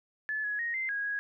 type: tone with pitch steps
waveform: sine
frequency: 1727 / 1681 / 1871 / 2078 / 1646 / 1656 Hz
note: A6 / G#6 / A#6 / C7 / G#6 / G#6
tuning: -33 / +20 / +6 / -12 / -16 / -5 cents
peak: -30 dBFS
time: 0.29-1.19 s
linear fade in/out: 0 ms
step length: 150 ms
effects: none